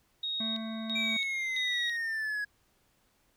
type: tone with tremolo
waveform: sine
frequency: 3753 Hz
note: A#7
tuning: 11 cents sharp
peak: -31 dBFS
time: 0.23-1.97 s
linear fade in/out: 5 ms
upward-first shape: square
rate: 1.5 Hz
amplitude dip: 80%
type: harmonic tone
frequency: 222.2 Hz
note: A3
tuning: 17 cents sharp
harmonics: 1 / 3 / 5 / 7 / 9 / 10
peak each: -35 / -45 / -49 / -52 / -54 / -55 dBFS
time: 0.4-1.17 s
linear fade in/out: 5 ms
type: exponential sweep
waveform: triangle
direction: down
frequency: 2349 to 1661.2 Hz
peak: -29 dBFS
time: 0.95-2.45 s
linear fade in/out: 10 ms
effects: pink hiss -70 dBFS RMS until 3.36 s